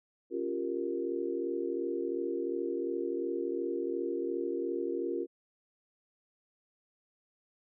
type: chord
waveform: sine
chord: G half-diminished seventh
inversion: second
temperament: equal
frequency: 277.2 / 349.2 / 392 / 466.2 Hz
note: Db4 / F4 / G4 / Bb4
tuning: 0 / 0 / 0 / 0 cents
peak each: -39 / -34 / -38 / -37 dBFS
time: 0.3-5.27 s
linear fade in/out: 50 ms
effects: none